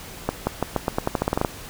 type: accelerating click train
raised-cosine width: 1 ms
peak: -6 dBFS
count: 14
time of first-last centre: 0.29-1.448 s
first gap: 180 ms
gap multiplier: 0.87
effects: pink hiss -39 dBFS RMS until 1.69 s